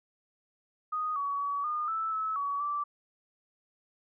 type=tone with pitch steps; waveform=sine; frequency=1242 / 1129 / 1135 / 1219 / 1317 / 1299 / 1131 / 1166 Hz; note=D#6 / C#6 / C#6 / D#6 / E6 / E6 / C#6 / D6; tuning=-3 / +31 / +41 / -36 / -2 / -26 / +34 / -13 cents; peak=-29 dBFS; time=0.92-2.84 s; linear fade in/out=10 ms; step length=240 ms; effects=none